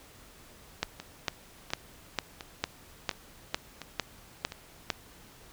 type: two click trains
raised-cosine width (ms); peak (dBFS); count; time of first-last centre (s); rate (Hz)
0.2; -22 / -10; 6 / 10; 1-4.521 / 0.83-4.902; 1.42 / 2.21
effects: pink hiss -54 dBFS RMS until 5.52 s